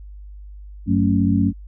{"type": "tone cluster", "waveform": "sine", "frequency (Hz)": [96.2, 186.1, 222.4, 278.3], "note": ["G2", "F#3", "A3", "C#4"], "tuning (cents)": [-32, 10, 19, 7], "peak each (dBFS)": -20, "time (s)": [0.86, 1.53], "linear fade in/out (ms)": 50, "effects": ["added 50 Hz sine -35 dBFS peak until 1.67 s"]}